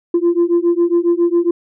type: beating tone pair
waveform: sine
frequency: 340.6 / 347.9 Hz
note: F4 / F4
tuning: -43 / -7 cents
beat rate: 7.3 Hz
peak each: -13 dBFS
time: 0.14-1.51 s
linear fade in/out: 5 ms
effects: tanh soft clip ceiling -7 dBFS